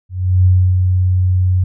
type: tone with ADSR envelope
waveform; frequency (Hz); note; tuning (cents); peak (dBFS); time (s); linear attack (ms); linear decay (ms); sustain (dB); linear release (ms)
sine; 91.8; F#2; -13; -6; 0.09-1.64; 360; 300; -4; 6
effects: none